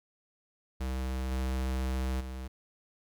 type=tone with level steps; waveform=square; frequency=64.8 Hz; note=C2; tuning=16 cents flat; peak=-32 / -30 / -38 dBFS; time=0.8-2.48 s; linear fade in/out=10 ms; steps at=1.31 / 2.2 s; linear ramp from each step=10 ms; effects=12-bit